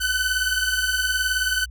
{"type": "beating tone pair", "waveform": "sawtooth", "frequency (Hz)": [1500, 1519], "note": ["F#6", "F#6"], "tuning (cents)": [23, 45], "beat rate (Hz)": 19, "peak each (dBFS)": -20, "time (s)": [0, 1.66], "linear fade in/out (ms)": 20, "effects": ["added 60 Hz sine -35 dBFS peak until 1.7 s"]}